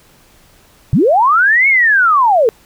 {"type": "linear two-way sweep", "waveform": "sine", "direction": "up then down", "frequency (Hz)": [106.4, 2225, 420.5], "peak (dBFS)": -7, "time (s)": [0.93, 2.49], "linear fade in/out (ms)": 0, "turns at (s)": 1.68, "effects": ["pink hiss -48 dBFS RMS until 2.65 s"]}